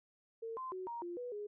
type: tone with pitch steps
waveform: sine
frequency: 453.9 / 1037 / 371.8 / 939 / 348.2 / 490.6 / 415.1 Hz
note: A#4 / C6 / F#4 / A#5 / F4 / B4 / G#4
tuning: -46 / -16 / +8 / +12 / -5 / -12 / -1 cents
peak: -40 dBFS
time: 0.42-1.47 s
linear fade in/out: 10 ms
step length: 150 ms
effects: none